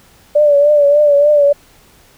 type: tone with vibrato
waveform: sine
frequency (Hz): 583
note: D5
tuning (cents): -13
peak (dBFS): -6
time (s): 0.35-1.53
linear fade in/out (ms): 10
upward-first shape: triangle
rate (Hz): 3.4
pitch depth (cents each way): 59
effects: pink hiss -47 dBFS RMS until 2.17 s

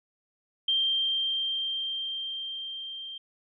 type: tone with level ramp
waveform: sine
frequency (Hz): 3166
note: G7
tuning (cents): +17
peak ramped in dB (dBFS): -22 to -37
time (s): 0.68-3.18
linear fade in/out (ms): 5
effects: none

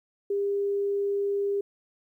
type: tone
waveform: sine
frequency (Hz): 401.4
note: G4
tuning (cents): +41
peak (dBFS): -24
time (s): 0.3-1.61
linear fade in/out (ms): 5
effects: 11-bit

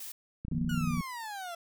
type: noise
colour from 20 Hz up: blue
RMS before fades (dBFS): -42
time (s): 0-0.12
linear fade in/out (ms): 5
type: click train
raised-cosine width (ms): 5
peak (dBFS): -26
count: 18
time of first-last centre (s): 0.45-1.007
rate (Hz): 30.5
type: chord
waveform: sine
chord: Eb suspended second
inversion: none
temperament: equal with one note detuned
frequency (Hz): 155.56 / 174.61 / 237.2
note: Eb3 / F3 / Bb3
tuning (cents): 0 / 0 / +30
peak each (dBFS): -33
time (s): 0.52-1.01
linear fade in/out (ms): 2
type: exponential sweep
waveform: 30% pulse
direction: down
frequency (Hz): 1480 to 669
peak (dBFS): -35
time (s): 0.69-1.55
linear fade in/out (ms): 5
effects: none

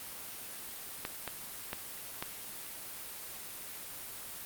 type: clicks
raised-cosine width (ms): 0.3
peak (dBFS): -19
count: 4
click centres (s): 1.051 / 1.277 / 1.731 / 2.225
effects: white hiss -44 dBFS RMS until 4.45 s + Opus 32 kbps

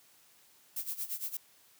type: noise with tremolo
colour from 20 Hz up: violet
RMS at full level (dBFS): -35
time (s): 0.76-1.37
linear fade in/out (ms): 5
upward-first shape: sine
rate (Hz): 8.7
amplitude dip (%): 85
effects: white hiss -63 dBFS RMS until 1.79 s + high-pass 100 Hz 12 dB/octave

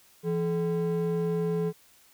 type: ring-modulated tone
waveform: triangle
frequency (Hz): 298.6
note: D4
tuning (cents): +29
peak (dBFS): -20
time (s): 0.23-1.73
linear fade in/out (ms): 50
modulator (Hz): 130
effects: white hiss -59 dBFS RMS until 2.13 s

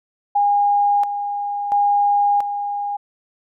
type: tone with tremolo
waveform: sine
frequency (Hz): 815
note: G#5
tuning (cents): -33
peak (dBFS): -13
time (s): 0.35-2.97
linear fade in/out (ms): 10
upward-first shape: square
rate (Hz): 0.73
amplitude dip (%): 60
effects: none

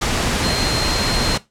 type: tone in noise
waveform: sine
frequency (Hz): 4186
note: C8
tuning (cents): 0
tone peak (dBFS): -22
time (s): 0.43-1.37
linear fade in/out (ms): 10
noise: pink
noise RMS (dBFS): -19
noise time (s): 0.01-1.38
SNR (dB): -6
effects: noise-tail reverb RT60 0.2 s tail -17 dB re dry + low-pass 8000 Hz 12 dB/octave

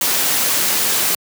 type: noise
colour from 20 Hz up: white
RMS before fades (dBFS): -17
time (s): 0.01-1.15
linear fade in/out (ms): 2
effects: high-pass 150 Hz 12 dB/octave

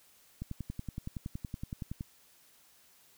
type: click train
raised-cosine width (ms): 5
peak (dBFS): -25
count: 18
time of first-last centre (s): 0.42-2.009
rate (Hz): 10.7
effects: white hiss -63 dBFS RMS until 3.17 s

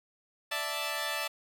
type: chord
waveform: 10% pulse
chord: D suspended second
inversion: none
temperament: equal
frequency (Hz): 587.3 / 659.3 / 880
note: D5 / E5 / A5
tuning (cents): 0 / 0 / 0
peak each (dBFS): -28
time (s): 0.51-1.28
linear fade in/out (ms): 10
effects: none

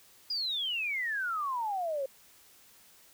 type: exponential sweep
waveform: sine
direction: down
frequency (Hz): 4978 to 523.3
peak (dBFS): -30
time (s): 0.3-2.06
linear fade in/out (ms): 5
effects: white hiss -59 dBFS RMS until 3.13 s

